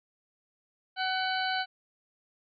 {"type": "harmonic tone with a mistuned harmonic", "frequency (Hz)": 751, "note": "F#5", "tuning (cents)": 26, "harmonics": [1, 2, 3, 4, 5, 6], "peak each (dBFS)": [-31, -32, -41, -37, -38, -41], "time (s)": [0.96, 1.66], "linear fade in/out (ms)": 50, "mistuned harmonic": 5, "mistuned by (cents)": 120, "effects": []}